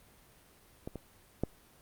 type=clicks; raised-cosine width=2 ms; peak=-24 / -26 / -16 dBFS; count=3; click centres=0.875 / 0.957 / 1.436 s; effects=pink hiss -61 dBFS RMS until 1.81 s + Opus 32 kbps